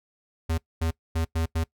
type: tone bursts at uneven times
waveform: square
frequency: 81.6 Hz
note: E2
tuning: 17 cents flat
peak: -24 dBFS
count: 5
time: 0.49-0.58 / 0.81-0.91 / 1.15-1.25 / 1.35-1.46 / 1.55-1.64 s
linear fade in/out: 10 ms
effects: noise-tail reverb RT60 0.1 s tail -21 dB re dry